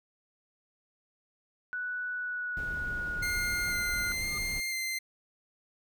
sine tone with pitch glide, 1480 to 1432.1 Hz, F#6 to F6, 0 to +43 cents, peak -32 dBFS, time 1.73-4.12 s, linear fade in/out 0 ms, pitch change -57 cents, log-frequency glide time 2.12-3.62 s
brown noise, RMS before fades -40 dBFS, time 2.57-4.6 s, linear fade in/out 0 ms
sawtooth tone with vibrato, 2094 Hz, C7, 1 cent sharp, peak -28 dBFS, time 3.22-4.99 s, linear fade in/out 10 ms, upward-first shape square, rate 1 Hz, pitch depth 11 cents each way
triangle tone with exponential growth, 1213 Hz, D#6, 44 cents flat, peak -36 dBFS, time 4.19-4.38 s, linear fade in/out 2 ms, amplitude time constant 40 ms
effects none

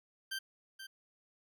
20% pulse tone with echo, 1565 Hz, G6, 3 cents flat, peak -32 dBFS, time 0.31-0.39 s, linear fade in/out 10 ms, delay 480 ms, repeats 1, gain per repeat -9 dB, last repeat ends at 0.87 s, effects none

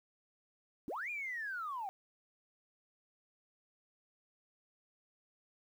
sine linear two-way sweep, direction up then down, 216.2 to 2460 to 742 Hz, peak -37 dBFS, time 0.88-1.89 s, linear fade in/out 0 ms, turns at 1.1 s, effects tanh soft clip ceiling -33 dBFS + 11-bit

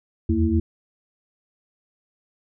sine tone cluster, 79.5 / 86.7 / 225.3 / 329.8 Hz, D#2 / F2 / A3 / E4, +38 / -12 / +41 / +1 cents, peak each -23 dBFS, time 0.29-0.6 s, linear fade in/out 5 ms, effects none

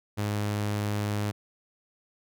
sawtooth tone, 103.9 Hz, G#2, 1 cent sharp, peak -23 dBFS, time 0.17-1.32 s, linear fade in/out 20 ms, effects none

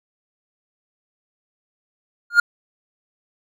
triangle tone with exponential growth, 1415 Hz, F6, 22 cents sharp, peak -3 dBFS, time 2.3-2.4 s, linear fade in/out 5 ms, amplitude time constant 21 ms, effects none

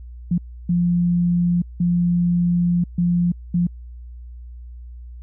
sine tone bursts at uneven times, 174.61 Hz, F3, in tune, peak -15 dBFS, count 5, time 0.31-0.38 / 0.69-1.62 / 1.8-2.84 / 2.98-3.32 / 3.54-3.67 s, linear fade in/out 5 ms, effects added 60 Hz sine -34 dBFS peak until 5.22 s

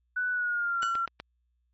sine tone with pitch glide, 1488 to 1364.5 Hz, F#6 to F6, +9 to -41 cents, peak -26 dBFS, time 0.16-1.06 s, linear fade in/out 10 ms, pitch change -150 cents, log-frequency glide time 0.31-0.84 s
30% pulse tone with exponential decay, 1475 Hz, F#6, 6 cents flat, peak -25 dBFS, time 0.82-1.07 s, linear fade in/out 5 ms, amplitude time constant 53 ms
click train, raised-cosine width 0.3 ms, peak -22 dBFS, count 4, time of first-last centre 0.83-1.2 s, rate 8.1 Hz
effects added 60 Hz sine -70 dBFS peak until 1.73 s + MP3 32 kbps

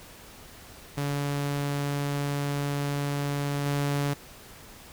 sawtooth tone with level steps, 142.8 Hz, D3, 48 cents flat, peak -23 / -21 dBFS, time 0.97-4.14 s, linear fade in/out 10 ms, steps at 3.66 s, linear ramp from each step 2 ms, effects pink hiss -48 dBFS RMS until 4.92 s

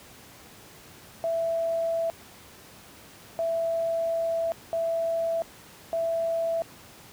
sine tone bursts at uneven times, 663 Hz, E5, 10 cents sharp, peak -24 dBFS, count 4, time 1.24-2.1 / 3.39-4.52 / 4.73-5.42 / 5.93-6.62 s, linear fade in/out 0 ms, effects pink hiss -49 dBFS RMS until 7.12 s + high-pass 80 Hz 12 dB/octave

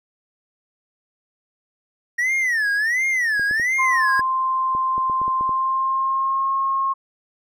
triangle tone with vibrato, 1864.7 Hz, A#6, in tune, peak -16 dBFS, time 2.18-4.21 s, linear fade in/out 10 ms, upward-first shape sine, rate 1.4 Hz, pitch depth 230 cents each way
clicks, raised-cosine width 2 ms, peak -22 dBFS, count 11, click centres 3.396 / 3.511 / 3.598 / 4.194 / 4.75 / 4.98 / 5.098 / 5.216 / 5.28 / 5.41 / 5.493 s
sine tone with pitch glide, 1046.5 to 1079.7 Hz, C6 to C#6, 0 to -46 cents, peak -18 dBFS, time 3.78-6.94 s, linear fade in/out 20 ms, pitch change +54 cents, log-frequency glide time 5.38-6.51 s
effects none

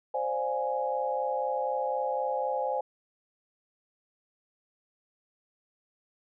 sine chord, D half-diminished seventh, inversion third, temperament equal, 523.3 / 587.3 / 698.5 / 830.6 Hz, C5 / D5 / F5 / Ab5, 0 / 0 / 0 / 0 cents, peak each -31 / -35 / -37 / -31 dBFS, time 0.14-2.81 s, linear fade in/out 5 ms, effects none

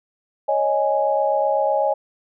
sine chord, C# suspended second, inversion none, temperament equal, 554.4 / 622.3 / 830.6 Hz, C#5 / D#5 / G#5, 0 / 0 / 0 cents, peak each -21 dBFS, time 0.48-1.94 s, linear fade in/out 10 ms, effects none

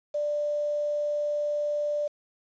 sine tone with quantisation, 590 Hz, D5, 8 cents sharp, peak -25 dBFS, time 0.14-2.08 s, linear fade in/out 10 ms, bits 8, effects resampled to 16000 Hz

